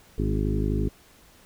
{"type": "harmonic tone with a mistuned harmonic", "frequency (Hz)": 51.91, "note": "G#1", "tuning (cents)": 0, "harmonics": [1, 2, 3, 4, 5, 6, 7, 8], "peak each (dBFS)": [-26, -29, -31, -32, -33, -34, -34, -35], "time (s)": [0.18, 0.89], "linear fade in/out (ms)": 5, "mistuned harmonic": 5, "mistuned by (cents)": 27, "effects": ["pink hiss -55 dBFS RMS until 1.45 s"]}